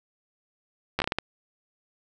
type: slowing click train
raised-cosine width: 0.3 ms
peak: -9 dBFS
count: 7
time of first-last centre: 0.99-1.186 s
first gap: 12 ms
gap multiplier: 1.4
effects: none